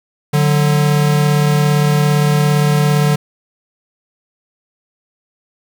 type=tone pair together; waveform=square; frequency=147.47 / 185 Hz; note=D3 / F#3; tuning=+8 / 0 cents; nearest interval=major third; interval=392 cents; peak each=-12 / -19 dBFS; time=0.33-3.16 s; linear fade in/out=10 ms; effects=7-bit